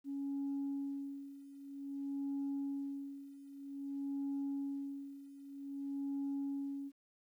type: tone with tremolo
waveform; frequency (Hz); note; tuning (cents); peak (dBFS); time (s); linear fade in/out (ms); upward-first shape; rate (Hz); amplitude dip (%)
sine; 278.4; C#4; +8; -34; 0.04-6.92; 50; sine; 0.52; 85
effects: tanh soft clip ceiling -33 dBFS + 12-bit